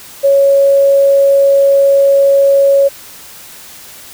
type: tone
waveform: sine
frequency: 554.4 Hz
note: C#5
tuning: in tune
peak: -5 dBFS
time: 0.23-2.89 s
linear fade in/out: 20 ms
effects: white hiss -34 dBFS RMS until 4.13 s

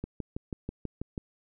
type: click train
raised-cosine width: 3 ms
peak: -21 dBFS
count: 8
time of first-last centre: 0.04-1.178 s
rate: 6.15 Hz
effects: none

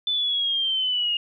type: linear sweep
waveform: sine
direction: down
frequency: 3520 to 2836 Hz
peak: -21 dBFS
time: 0.07-1.17 s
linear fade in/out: 2 ms
effects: none

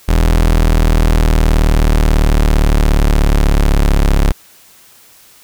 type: linear sweep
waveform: 35% pulse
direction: down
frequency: 41 to 34.68 Hz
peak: -6 dBFS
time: 0.08-4.32 s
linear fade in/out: 10 ms
effects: white hiss -44 dBFS RMS until 5.43 s

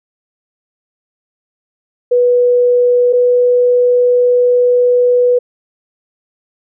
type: tone pair in turn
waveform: sine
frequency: 490 / 491.8 Hz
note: B4 / B4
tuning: -14 / -7 cents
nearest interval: unison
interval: 7 cents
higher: second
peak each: -7 dBFS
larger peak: neither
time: 2.11-3.13 / 3.13-5.39 s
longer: second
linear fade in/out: 10 ms
effects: none

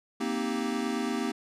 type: chord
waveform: square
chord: C minor seventh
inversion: third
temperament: equal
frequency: 233.1 / 261.6 / 311.1 / 392 Hz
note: Bb3 / C4 / Eb4 / G4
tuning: 0 / 0 / 0 / 0 cents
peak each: -33 / -34 / -36 / -36 dBFS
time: 0.2-1.32 s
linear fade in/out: 10 ms
effects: low-pass 9000 Hz 12 dB/octave

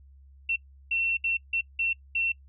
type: tone bursts at uneven times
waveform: sine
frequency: 2708 Hz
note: E7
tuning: 46 cents sharp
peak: -24 dBFS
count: 6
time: 0.49-0.56 / 0.91-1.17 / 1.24-1.37 / 1.53-1.61 / 1.79-1.93 / 2.15-2.32 s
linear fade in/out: 5 ms
effects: noise-tail reverb RT60 0.1 s tail -22 dB re dry + added 68 Hz sine -50 dBFS peak until 2.48 s

